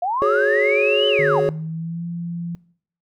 sine linear two-way sweep, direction up then down, 673 to 3048 to 673 Hz, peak -19 dBFS, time 0.02-1.4 s, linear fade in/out 5 ms, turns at 1.08 s
triangle chord, F# suspended second, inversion none, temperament equal with one note detuned, 370 / 418.9 / 554.4 Hz, F#4 / G#4 / C#5, 0 / +15 / 0 cents, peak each -23 / -17 / -17 dBFS, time 0.22-1.49 s, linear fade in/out 0 ms
sine tone with pitch glide, 151.5 to 171.04 Hz, D#3 to F3, -46 to -36 cents, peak -25 dBFS, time 1.19-2.55 s, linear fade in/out 0 ms, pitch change +210 cents, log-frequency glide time 1.34-2.05 s
effects noise-tail reverb RT60 0.6 s tail -22 dB re dry

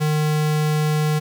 square tone, 152.5 Hz, D#3, 34 cents flat, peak -18 dBFS, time 0-1.2 s, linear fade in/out 20 ms, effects 8-bit

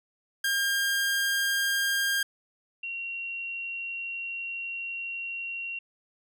sawtooth / sine tone pair in turn, 1608 / 2746 Hz, G6 / F7, +44 / -30 cents, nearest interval major sixth, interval 926 cents, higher second, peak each -21 / -32 dBFS, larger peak first, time 0.44-2.23 / 2.83-5.79 s, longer second, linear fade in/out 5 ms, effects none

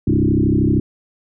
sine tone with frequency modulation, 207.7 Hz, G#3, in tune, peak -12 dBFS, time 0.07-0.8 s, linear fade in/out 5 ms, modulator 32.9 Hz, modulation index 4.2, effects none

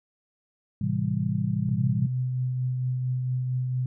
sine chord, A minor seventh, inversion none, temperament just, 110 / 132 / 165 / 198 Hz, A2 / C3 / E3 / G3, 0 / +16 / +2 / +18 cents, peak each -29 dBFS, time 0.81-2.07 s, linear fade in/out 5 ms
sine tone with tremolo, 127.1 Hz, C3, 50 cents flat, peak -23 dBFS, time 1.69-3.86 s, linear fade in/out 2 ms, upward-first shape triangle, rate 4.4 Hz, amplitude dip 30%
effects none

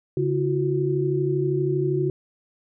sine tone cluster, 141.5 / 335.9 / 368.5 Hz, C#3 / E4 / F#4, +36 / +33 / -7 cents, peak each -24 / -28 / -23 dBFS, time 0.17-2.1 s, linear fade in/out 2 ms, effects none

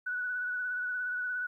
sine tone with vibrato, 1480 Hz, F#6, in tune, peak -31 dBFS, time 0.06-1.47 s, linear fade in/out 10 ms, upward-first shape sine, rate 17 Hz, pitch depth 25 cents each way, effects 12-bit

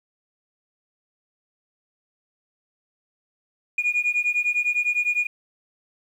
sine beating tone pair, 2437 / 2446.9 Hz, D#7 / D#7, -37 / -30 cents, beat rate 9.9 Hz, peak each -22 / -22 dBFS, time 3.78-5.27 s, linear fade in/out 5 ms, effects tanh soft clip ceiling -15 dBFS + 9-bit

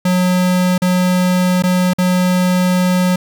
square tone with dropouts, 181.7 Hz, F#3, 31 cents flat, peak -12 dBFS, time 0.05-3.16 s, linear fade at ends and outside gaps 5 ms, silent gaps 0.78-0.819 / 1.624-1.636 / 1.935-1.984 s, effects none

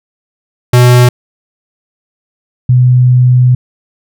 square / sine tone pair in turn, 123.47 / 125.41 Hz, B2 / B2, 0 / +27 cents, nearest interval unison, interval 27 cents, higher second, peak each -3 dBFS, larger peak neither, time 0.73-1.09 / 2.69-3.55 s, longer second, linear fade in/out 5 ms, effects none

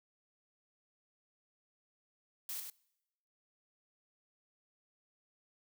blue noise with echo, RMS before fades -41 dBFS, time 2.49-2.6 s, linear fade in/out 2 ms, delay 100 ms, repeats 1, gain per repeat -5 dB, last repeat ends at 2.7 s, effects noise-tail reverb RT60 0.9 s tail -24 dB re dry

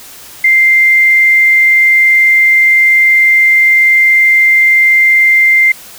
sine tone, 2093 Hz, C7, in tune, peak -4 dBFS, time 0.44-5.72 s, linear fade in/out 5 ms, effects white hiss -33 dBFS RMS until 5.98 s

